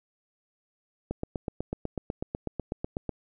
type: click train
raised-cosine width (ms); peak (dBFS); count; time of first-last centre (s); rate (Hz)
2; -17; 17; 1.11-3.093; 8.07
effects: none